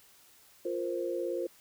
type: chord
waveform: sine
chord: F suspended fourth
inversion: none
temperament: just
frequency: 349.2 / 465.6 / 523.8 Hz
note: F4 / Bb4 / C5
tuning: 0 / -2 / +2 cents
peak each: -34 / -37 / -35 dBFS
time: 0.65-1.47 s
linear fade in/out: 5 ms
effects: white hiss -60 dBFS RMS until 1.6 s